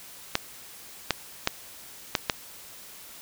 clicks, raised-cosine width 0.2 ms, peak -4 dBFS, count 5, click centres 0.354 / 1.107 / 1.474 / 2.152 / 2.298 s, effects white hiss -46 dBFS RMS until 3.21 s

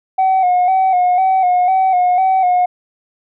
sine tone with vibrato, 740 Hz, F#5, in tune, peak -8 dBFS, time 0.18-2.66 s, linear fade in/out 10 ms, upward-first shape square, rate 2 Hz, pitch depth 45 cents each way, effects tanh soft clip ceiling -8 dBFS

